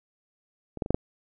clicks, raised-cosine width 2 ms, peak -24 / -13 / -21 / -9 / -9 dBFS, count 5, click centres 0.773 / 0.822 / 0.861 / 0.906 / 0.945 s, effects none

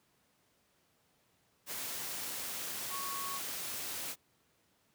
sine tone in noise, 1108.7 Hz, C#6, in tune, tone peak -40 dBFS, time 2.89-3.41 s, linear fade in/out 50 ms, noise white, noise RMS -40 dBFS, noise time 1.66-4.16 s, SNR -3 dB, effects pink hiss -72 dBFS RMS until 4.94 s + high-pass 100 Hz 12 dB/octave

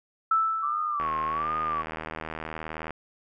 sine tone with exponential decay, 1318.5 Hz, E6, in tune, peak -18 dBFS, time 0.31-1.56 s, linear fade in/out 5 ms, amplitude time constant 270 ms
sine tone with vibrato, 1147 Hz, D6, 41 cents flat, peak -26 dBFS, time 0.62-1.83 s, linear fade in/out 20 ms, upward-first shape sine, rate 1.3 Hz, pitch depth 120 cents each way
click train, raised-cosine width 0.5 ms, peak -19 dBFS, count 152, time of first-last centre 1-2.907 s, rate 79.2 Hz
effects none

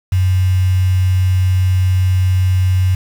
sine tone with quantisation, 92.5 Hz, F#2, in tune, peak -10 dBFS, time 0.12-2.95 s, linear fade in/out 5 ms, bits 5, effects none

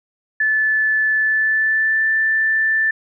sine tone with pitch glide, 1741 to 1767.3 Hz, A6 to A6, -19 to +7 cents, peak -14 dBFS, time 0.4-2.91 s, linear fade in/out 5 ms, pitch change +26 cents, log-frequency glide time 1.16-2.08 s, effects none

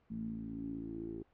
10% pulse tone with low-pass filter sweep, 55.6 Hz, A1, 19 cents sharp, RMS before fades -42 dBFS, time 0.1-1.23 s, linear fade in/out 10 ms, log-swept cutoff 210 to 370 Hz, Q 8.2, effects pink hiss -71 dBFS RMS until 1.33 s + low-pass 2000 Hz 12 dB/octave

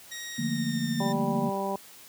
15% pulse tone with pitch glide, 1884 to 1804.1 Hz, A#6 to A6, +18 to +43 cents, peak -30 dBFS, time 0.11-1.13 s, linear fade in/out 10 ms, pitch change -75 cents, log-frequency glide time 0.32-1.01 s
sine chord, Bb major seventh, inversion first, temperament equal, 146.83 / 174.61 / 220 / 233.1 Hz, D3 / F3 / A3 / Bb3, 0 / 0 / 0 / 0 cents, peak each -33 / -34 / -34 / -29 dBFS, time 0.38-1.5 s, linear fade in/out 10 ms
harmonic tone, 196 Hz, G3, in tune, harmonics 1 / 2 / 3 / 4 / 5, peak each -34 / -34 / -34 / -34 / -34 dBFS, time 1-1.76 s, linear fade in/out 2 ms
effects white hiss -50 dBFS RMS until 2.08 s + high-pass 80 Hz 12 dB/octave

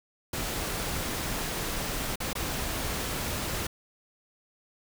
pink noise with dropouts, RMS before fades -32 dBFS, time 0.33-3.67 s, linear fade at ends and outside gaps 5 ms, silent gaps 2.158-2.202 / 2.332-2.352 s, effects none

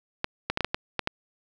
clicks, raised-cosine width 0.3 ms, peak -9 dBFS, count 8, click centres 0.244 / 0.5 / 0.574 / 0.607 / 0.646 / 0.745 / 0.993 / 1.074 s, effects none

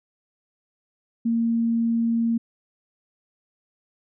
sine tone, 230.6 Hz, A#3, 19 cents flat, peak -19 dBFS, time 1.25-2.38 s, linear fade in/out 10 ms, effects none

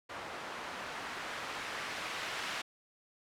blue noise with low-pass filter sweep, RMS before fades -41 dBFS, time 0.09-2.62 s, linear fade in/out 10 ms, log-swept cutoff 1100 to 2100 Hz, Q 0.76, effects none

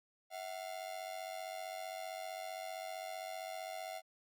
45% pulse ring-modulated tone, 698.5 Hz, F5, in tune, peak -39 dBFS, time 0.3-4.02 s, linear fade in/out 50 ms, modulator 47.7 Hz, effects Opus 48 kbps

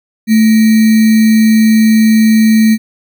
sine tone with sample-and-hold, 220 Hz, A3, in tune, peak -4 dBFS, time 0.27-2.78 s, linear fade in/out 50 ms, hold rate 2100 Hz, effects none

